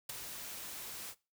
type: noise with ADSR envelope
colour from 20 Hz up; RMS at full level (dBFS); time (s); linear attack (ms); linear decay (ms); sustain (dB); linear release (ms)
white; -36; 0.09-1.15; 8; 7; -9; 54
effects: noise-tail reverb RT60 0.3 s tail -21 dB re dry